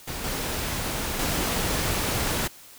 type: noise with level steps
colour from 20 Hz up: pink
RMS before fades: -33 / -29 / -26 dBFS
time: 0.07-2.48 s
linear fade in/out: 10 ms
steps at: 0.24 / 1.19 s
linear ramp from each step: 2 ms
effects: white hiss -48 dBFS RMS until 2.78 s